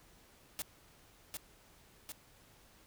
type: noise with echo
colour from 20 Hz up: white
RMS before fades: -39 dBFS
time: 0.59-0.62 s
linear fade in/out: 0 ms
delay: 750 ms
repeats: 2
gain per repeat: -3 dB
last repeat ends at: 2.12 s
effects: pink hiss -63 dBFS RMS until 2.86 s